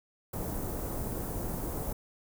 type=band-stop noise; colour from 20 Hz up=pink; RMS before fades=-35 dBFS; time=0.33-1.93 s; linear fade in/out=5 ms; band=760 to 13000 Hz; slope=12 dB/octave; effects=none